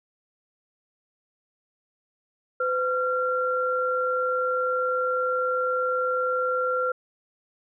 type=tone pair together; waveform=sine; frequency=506.9 / 1375 Hz; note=B4 / F6; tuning=+45 / -27 cents; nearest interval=octave + perfect fourth; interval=1728 cents; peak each=-25 dBFS; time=2.6-6.92 s; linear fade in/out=5 ms; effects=none